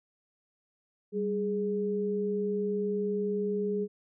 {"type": "tone pair together", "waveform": "sine", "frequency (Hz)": [196.01, 415.6], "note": ["G3", "G#4"], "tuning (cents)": [0, 1], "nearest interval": "octave + minor second", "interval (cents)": 1301, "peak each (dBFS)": [-32, -29], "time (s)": [1.12, 3.88], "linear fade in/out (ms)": 50, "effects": []}